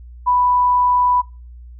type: tone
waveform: sine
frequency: 989 Hz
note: B5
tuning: 2 cents sharp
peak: -12 dBFS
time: 0.26-1.22 s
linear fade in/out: 20 ms
effects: noise-tail reverb RT60 0.3 s tail -22 dB re dry + added 60 Hz sine -35 dBFS peak until 1.79 s